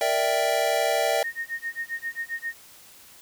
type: chord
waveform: square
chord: E half-diminished seventh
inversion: second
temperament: equal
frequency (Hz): 466.2 / 587.3 / 659.3 / 784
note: Bb4 / D5 / E5 / G5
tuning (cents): 0 / 0 / 0 / 0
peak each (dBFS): -31 / -27 / -26 / -28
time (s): 0.01-1.23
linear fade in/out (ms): 2
type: tone with tremolo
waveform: sine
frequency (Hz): 1848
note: A#6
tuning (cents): -16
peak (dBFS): -26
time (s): 1.24-2.54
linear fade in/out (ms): 2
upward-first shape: sine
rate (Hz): 7.5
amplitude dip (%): 100
effects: white hiss -50 dBFS RMS until 3.21 s